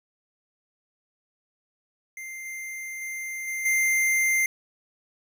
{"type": "tone with level steps", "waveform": "square", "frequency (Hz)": 2093, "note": "C7", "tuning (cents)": 0, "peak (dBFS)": [-36, -34, -32, -29, -21], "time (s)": [2.17, 4.46], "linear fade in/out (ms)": 2, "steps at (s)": [2.45, 3.01, 3.47, 3.65], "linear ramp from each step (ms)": 10, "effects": []}